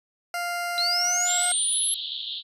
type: tone with pitch glide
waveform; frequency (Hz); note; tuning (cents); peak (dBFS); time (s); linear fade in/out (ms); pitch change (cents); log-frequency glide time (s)
20% pulse; 698.5 to 713.2; F5 to F5; 0 to +36; -22; 0.34-1.52; 2; +36; 0.83-1.15
type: linear sweep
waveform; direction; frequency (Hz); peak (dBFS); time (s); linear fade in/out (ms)
sine; up; 4007 to 11175; -22; 0.78-1.94; 0
type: band-pass noise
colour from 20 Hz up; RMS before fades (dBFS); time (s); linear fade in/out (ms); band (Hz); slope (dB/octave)
pink; -33; 1.25-2.43; 50; 3100 to 4100; 96
effects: resampled to 32000 Hz